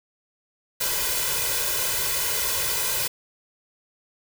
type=noise with comb filter; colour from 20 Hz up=white; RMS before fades=-25 dBFS; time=0.8-3.08 s; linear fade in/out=10 ms; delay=2 ms; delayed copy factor=+0.95; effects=none